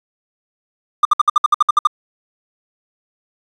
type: tone bursts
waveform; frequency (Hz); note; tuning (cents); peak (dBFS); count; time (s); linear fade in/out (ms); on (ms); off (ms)
triangle; 1200; D6; +37; -5; 11; 1.03-1.872; 5; 22; 60
effects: resampled to 24000 Hz + 7-bit